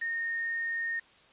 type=tone with quantisation; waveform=sine; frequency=1841 Hz; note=A#6; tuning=22 cents flat; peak=-30 dBFS; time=0.01-1 s; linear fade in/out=10 ms; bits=7; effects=white hiss -59 dBFS RMS until 1.32 s + resampled to 8000 Hz